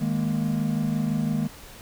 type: chord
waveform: triangle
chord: D# suspended fourth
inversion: none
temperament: just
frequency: 155.56 / 207.4 / 233.3 Hz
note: D#3 / G#3 / A#3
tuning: 0 / -2 / +2 cents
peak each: -25 dBFS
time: 0-1.48 s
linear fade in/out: 20 ms
effects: pink hiss -45 dBFS RMS until 1.81 s